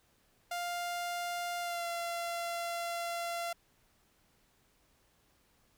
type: tone with pitch glide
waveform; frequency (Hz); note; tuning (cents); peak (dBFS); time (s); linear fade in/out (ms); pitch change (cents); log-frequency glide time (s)
sawtooth; 700 to 685.2; F5 to F5; +4 to -33; -31; 0.51-3.53; 5; -37; 1.6-1.86
effects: pink hiss -70 dBFS RMS until 5.77 s